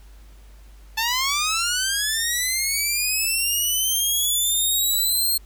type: linear sweep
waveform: 10% pulse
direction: up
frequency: 872 to 4251 Hz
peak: -12 dBFS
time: 0.97-5.38 s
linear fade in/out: 10 ms
effects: added 50 Hz sine -43 dBFS peak until 5.45 s + pink hiss -56 dBFS RMS until 5.45 s